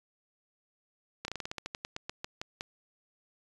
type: slowing click train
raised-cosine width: 0.2 ms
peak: -19 dBFS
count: 16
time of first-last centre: 1.25-2.609 s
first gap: 31 ms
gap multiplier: 1.14
effects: resampled to 24000 Hz